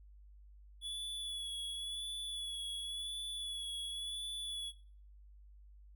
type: tone with vibrato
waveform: square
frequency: 3405 Hz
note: G#7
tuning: 42 cents sharp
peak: -40 dBFS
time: 0.81-4.73 s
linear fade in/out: 50 ms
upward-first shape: sine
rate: 0.93 Hz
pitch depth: 29 cents each way
effects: noise-tail reverb RT60 0.5 s tail -21 dB re dry + added 50 Hz sine -55 dBFS peak until 5.95 s